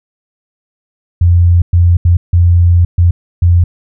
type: tone bursts at uneven times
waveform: sine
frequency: 87 Hz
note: F2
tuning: 6 cents flat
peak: -4 dBFS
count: 6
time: 1.21-1.62 / 1.73-1.97 / 2.05-2.17 / 2.33-2.85 / 2.98-3.11 / 3.42-3.64 s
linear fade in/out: 5 ms
effects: none